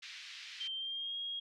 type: band-pass noise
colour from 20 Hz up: pink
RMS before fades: -49 dBFS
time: 0.02-0.68 s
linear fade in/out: 10 ms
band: 2000 to 4900 Hz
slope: 24 dB/octave
type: tone with pitch glide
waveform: sine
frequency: 3137 to 3272 Hz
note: G7 to G#7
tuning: +1 to -26 cents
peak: -37 dBFS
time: 0.6-1.4 s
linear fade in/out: 10 ms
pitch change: +73 cents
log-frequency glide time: 0.73-1.16 s
effects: none